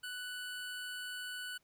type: tone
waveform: 25% pulse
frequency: 1486 Hz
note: F#6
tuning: 7 cents sharp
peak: -37 dBFS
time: 0.03-1.58 s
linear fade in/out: 10 ms
effects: pink hiss -75 dBFS RMS until 1.63 s